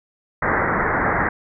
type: low-pass noise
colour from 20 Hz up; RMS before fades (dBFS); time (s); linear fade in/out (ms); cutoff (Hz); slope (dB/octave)
white; -20; 0.42-1.29; 5; 2000; 96
effects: none